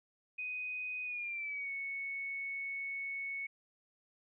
sine tone with pitch glide, 2498 to 2213 Hz, D#7 to C#7, +6 to -3 cents, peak -37 dBFS, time 0.38-3.47 s, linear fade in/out 10 ms, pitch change -209 cents, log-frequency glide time 1.04-1.71 s, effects none

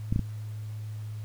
clicks, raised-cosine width 5 ms, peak -14 dBFS, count 3, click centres 0.125 / 0.161 / 0.193 s, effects added 107 Hz sine -34 dBFS peak until 1.24 s + pink hiss -56 dBFS RMS until 1.24 s

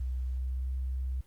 sine tone with pitch glide, 63.4 to 64.58 Hz, B1 to C2, +46 to -22 cents, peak -30 dBFS, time 0-1.21 s, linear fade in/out 5 ms, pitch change +32 cents, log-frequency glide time 0.23-0.69 s, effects pink hiss -66 dBFS RMS until 1.26 s + Opus 48 kbps

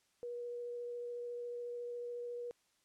sine tone with vibrato, 481.3 Hz, B4, 45 cents flat, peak -40 dBFS, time 0.23-2.51 s, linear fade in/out 0 ms, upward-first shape sine, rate 14 Hz, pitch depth 8 cents each way, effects white hiss -75 dBFS RMS until 2.84 s + low-pass 9000 Hz 12 dB/octave

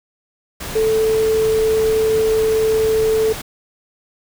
sine tone in noise, 440 Hz, A4, in tune, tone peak -13 dBFS, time 0.75-3.33 s, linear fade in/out 10 ms, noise pink, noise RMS -28 dBFS, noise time 0.6-3.42 s, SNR +12 dB, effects none

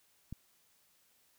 click, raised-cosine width 5 ms, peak -29 dBFS, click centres 0.326 s, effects white hiss -70 dBFS RMS until 1.38 s

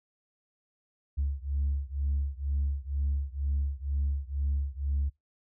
sine beating tone pair, 69.3 / 71.4 Hz, C#2 / D2, 0 / -48 cents, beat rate 2.1 Hz, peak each -29 / -30 dBFS, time 1.17-5.1 s, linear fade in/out 20 ms, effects noise-tail reverb RT60 0.2 s tail -26 dB re dry + tanh soft clip ceiling -22 dBFS

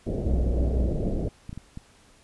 pink low-pass noise, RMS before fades -28 dBFS, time 0.06-1.29 s, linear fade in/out 10 ms, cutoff 630 Hz, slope 48 dB/octave
triangle tone with vibrato, 61.7 Hz, B1, 1 cent flat, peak -20 dBFS, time 0.26-0.91 s, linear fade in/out 5 ms, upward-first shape sine, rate 2.8 Hz, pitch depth 30 cents each way
clicks, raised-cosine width 5 ms, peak -24 dBFS, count 6, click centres 1.087 / 1.251 / 1.494 / 1.529 / 1.576 / 1.774 s
effects pink hiss -57 dBFS RMS until 2.23 s + resampled to 24000 Hz

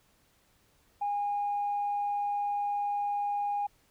sine tone, 817 Hz, G#5, 29 cents flat, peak -27 dBFS, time 1.01-3.67 s, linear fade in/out 10 ms, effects tanh soft clip ceiling -24 dBFS + pink hiss -67 dBFS RMS until 3.9 s

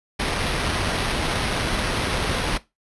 pink noise with sample-and-hold, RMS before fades -24 dBFS, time 0.19-2.58 s, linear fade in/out 10 ms, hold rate 7350 Hz, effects noise-tail reverb RT60 0.2 s tail -17 dB re dry + resampled to 24000 Hz

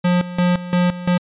square tone with tremolo, 178 Hz, F3, 33 cents sharp, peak -14 dBFS, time 0.04-1.18 s, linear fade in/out 10 ms, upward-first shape square, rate 2.9 Hz, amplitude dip 80%, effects resampled to 8000 Hz

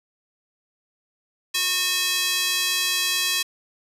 square tone with high-pass filter, 364.5 Hz, F#4, 26 cents flat, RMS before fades -23 dBFS, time 1.54-3.43 s, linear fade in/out 10 ms, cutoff 3000 Hz, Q 1.1, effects resampled to 32000 Hz

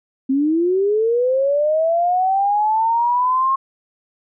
sine linear sweep, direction up, 260.1 to 1080 Hz, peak -14 dBFS, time 0.29-3.56 s, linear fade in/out 10 ms, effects none

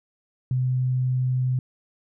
sine tone, 127.7 Hz, C3, 42 cents flat, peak -20 dBFS, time 0.51-1.59 s, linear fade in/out 2 ms, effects none

